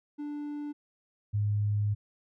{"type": "tone pair in turn", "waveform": ["triangle", "sine"], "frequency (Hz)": [293.7, 103.84], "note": ["D4", "G#2"], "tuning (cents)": [0, 0], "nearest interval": "octave + tritone", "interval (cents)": 1800, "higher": "first", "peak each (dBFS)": [-32, -25], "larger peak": "second", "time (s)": [[0.18, 0.73], [1.33, 1.95]], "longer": "second", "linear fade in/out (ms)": 20, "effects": []}